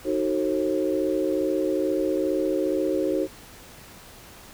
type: chord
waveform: sine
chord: D# diminished seventh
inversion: none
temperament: just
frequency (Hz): 311.1 / 373.4 / 448 / 537.6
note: D#4 / F#4 / A4 / C5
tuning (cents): 0 / +16 / +31 / +47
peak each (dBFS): -26 / -26 / -31 / -27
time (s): 0.04-3.28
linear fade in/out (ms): 50
effects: pink hiss -46 dBFS RMS until 4.53 s